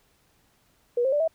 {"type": "tone with pitch steps", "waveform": "sine", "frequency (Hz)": [482.2, 532, 586.8, 647.4], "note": ["B4", "C5", "D5", "E5"], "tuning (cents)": [-41, 29, -2, -31], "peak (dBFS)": -20, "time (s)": [0.97, 1.278], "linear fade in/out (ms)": 5, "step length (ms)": 77, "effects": ["pink hiss -65 dBFS RMS until 1.34 s"]}